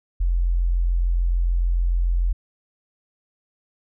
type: tone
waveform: sine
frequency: 43.43 Hz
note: F1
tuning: 9 cents flat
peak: -17 dBFS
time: 0.2-2.33 s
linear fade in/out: 10 ms
effects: none